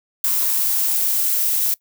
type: noise with high-pass filter sweep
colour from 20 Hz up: violet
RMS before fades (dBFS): -19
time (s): 0.24-1.74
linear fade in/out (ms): 2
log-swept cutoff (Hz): 1100 to 470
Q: 5.6
effects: noise-tail reverb RT60 0.1 s tail -22 dB re dry